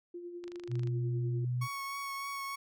sine tone with tremolo, 349.2 Hz, F4, in tune, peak -39 dBFS, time 0.14-1.45 s, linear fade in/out 5 ms, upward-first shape sine, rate 10 Hz, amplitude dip 45%
click train, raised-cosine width 0.2 ms, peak -33 dBFS, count 12, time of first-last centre 0.44-0.873 s, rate 25.4 Hz
sine tone, 123.8 Hz, B2, 5 cents sharp, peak -30 dBFS, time 0.68-1.68 s, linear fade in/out 50 ms
30% pulse tone with vibrato, 1108.7 Hz, C#6, in tune, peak -34 dBFS, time 1.61-2.56 s, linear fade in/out 10 ms, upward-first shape triangle, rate 3.3 Hz, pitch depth 18 cents each way
effects none

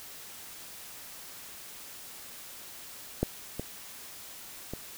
clicks, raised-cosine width 2 ms, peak -12 / -20 / -22 dBFS, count 3, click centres 3.23 / 3.596 / 4.736 s, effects white hiss -46 dBFS RMS until 4.97 s

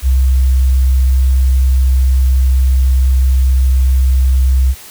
sine tone, 65 Hz, C2, 11 cents flat, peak -7 dBFS, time 0.02-4.75 s, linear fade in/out 50 ms, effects white hiss -35 dBFS RMS until 4.9 s

